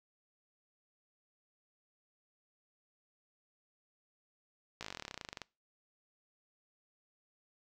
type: slowing click train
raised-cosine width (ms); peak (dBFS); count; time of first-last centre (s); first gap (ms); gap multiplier
0.2; -24; 22; 4.81-5.417; 17; 1.05
effects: noise-tail reverb RT60 0.3 s tail -24 dB re dry